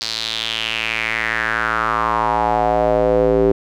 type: tone with band-pass filter sweep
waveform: square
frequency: 56.1 Hz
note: A1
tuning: 34 cents sharp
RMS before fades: -18 dBFS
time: 0.01-3.52 s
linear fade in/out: 5 ms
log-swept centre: 4600 to 400 Hz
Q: 4.3
effects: none